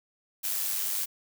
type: noise with amplitude modulation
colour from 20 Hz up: blue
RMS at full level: -28 dBFS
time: 0.43-1.06 s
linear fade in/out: 20 ms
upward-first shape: sine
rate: 100 Hz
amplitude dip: 50%
effects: none

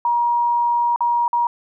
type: tone with dropouts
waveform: sine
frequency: 951 Hz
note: A#5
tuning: 34 cents sharp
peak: -15 dBFS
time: 0.05-1.47 s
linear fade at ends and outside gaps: 2 ms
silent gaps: 0.961-1.006 / 1.28-1.33 s
effects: none

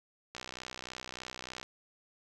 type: click train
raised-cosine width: 0.2 ms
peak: -24 dBFS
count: 82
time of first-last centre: 0.35-1.63 s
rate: 63.3 Hz
effects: none

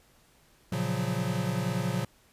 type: chord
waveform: square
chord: Gb major seventh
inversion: first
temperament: equal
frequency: 116.54 / 138.59 / 174.61 / 185 Hz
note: Bb2 / Db3 / F3 / Gb3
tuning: 0 / 0 / 0 / 0 cents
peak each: -34 dBFS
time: 0.72-2.05 s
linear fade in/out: 5 ms
effects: pink hiss -62 dBFS RMS until 2.32 s + resampled to 32000 Hz

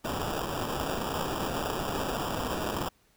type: noise with sample-and-hold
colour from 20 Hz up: blue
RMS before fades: -32 dBFS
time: 0.04-2.89 s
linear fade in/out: 10 ms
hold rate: 2100 Hz
effects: pink hiss -66 dBFS RMS until 3.16 s

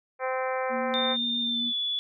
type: harmonic tone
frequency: 259.1 Hz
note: C4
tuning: 17 cents flat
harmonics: 2 / 3 / 4 / 5 / 6 / 7 / 8 / 9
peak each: -29 / -33 / -35 / -37 / -39 / -40 / -41 / -42 dBFS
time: 0.19-1.17 s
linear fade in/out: 50 ms
type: tone with vibrato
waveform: sine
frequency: 236.7 Hz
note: A#3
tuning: 27 cents sharp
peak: -32 dBFS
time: 0.69-1.73 s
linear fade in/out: 50 ms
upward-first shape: square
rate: 7.6 Hz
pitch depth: 11 cents each way
type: tone with pitch glide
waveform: sine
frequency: 3616 to 3431 Hz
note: A7 to A7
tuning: +47 to -44 cents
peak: -26 dBFS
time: 0.94-1.99 s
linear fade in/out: 0 ms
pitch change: -91 cents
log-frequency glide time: 1.42-1.75 s
effects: none

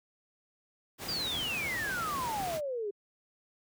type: noise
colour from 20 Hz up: pink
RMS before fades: -39 dBFS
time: 0.98-2.61 s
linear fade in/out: 50 ms
type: exponential sweep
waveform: sine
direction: down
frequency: 4930 to 392 Hz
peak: -32 dBFS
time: 1.08-2.91 s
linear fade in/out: 10 ms
effects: high-pass 80 Hz 12 dB/octave

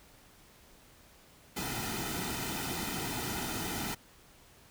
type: noise with comb filter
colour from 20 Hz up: pink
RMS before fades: -36 dBFS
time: 1.56-3.95 s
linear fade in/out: 10 ms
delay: 1.8 ms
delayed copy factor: -0.7
effects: pink hiss -59 dBFS RMS until 4.7 s

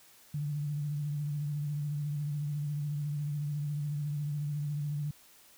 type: tone with vibrato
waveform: sine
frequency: 146.83 Hz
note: D3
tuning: in tune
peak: -31 dBFS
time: 0.34-5.11 s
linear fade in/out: 5 ms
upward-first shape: triangle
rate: 14 Hz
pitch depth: 51 cents each way
effects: white hiss -59 dBFS RMS until 5.57 s

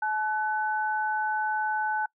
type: tone pair together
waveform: sine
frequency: 859.3 / 1500 Hz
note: A5 / F#6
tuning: -41 / +23 cents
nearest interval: minor seventh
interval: 964 cents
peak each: -27 / -29 dBFS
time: 0.02-2.06 s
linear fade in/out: 5 ms
effects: noise-tail reverb RT60 0.1 s tail -25 dB re dry

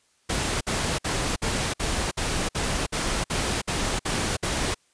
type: noise bursts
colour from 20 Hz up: pink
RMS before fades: -26 dBFS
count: 12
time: 0.29-4.746 s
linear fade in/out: 10 ms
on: 320 ms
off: 56 ms
effects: white hiss -65 dBFS RMS until 4.93 s + resampled to 22050 Hz

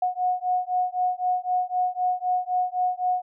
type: beating tone pair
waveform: sine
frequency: 727 / 730.9 Hz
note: F#5 / F#5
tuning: -31 / -21 cents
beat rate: 3.9 Hz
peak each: -25 dBFS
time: 0.02-3.22 s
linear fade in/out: 5 ms
effects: none

